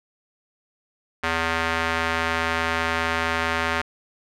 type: tone with band-pass filter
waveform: square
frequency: 82.41 Hz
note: E2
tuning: in tune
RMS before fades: -24 dBFS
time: 1.23-3.82 s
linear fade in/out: 10 ms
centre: 1700 Hz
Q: 1.2
effects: none